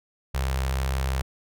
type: tone with notch filter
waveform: sawtooth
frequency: 66.1 Hz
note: C2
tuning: 18 cents sharp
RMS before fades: -26 dBFS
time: 0.34-1.22 s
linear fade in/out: 10 ms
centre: 270 Hz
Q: 0.6
effects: none